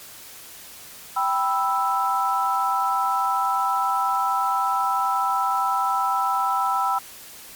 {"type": "chord", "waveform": "sine", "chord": "E minor", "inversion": "first", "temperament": "equal", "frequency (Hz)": [784, 987.8, 1318.5], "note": ["G5", "B5", "E6"], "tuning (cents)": [0, 0, 0], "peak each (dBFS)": [-24, -24, -23], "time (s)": [1.16, 6.99], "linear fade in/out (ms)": 10, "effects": ["white hiss -42 dBFS RMS until 7.55 s", "MP3 96 kbps"]}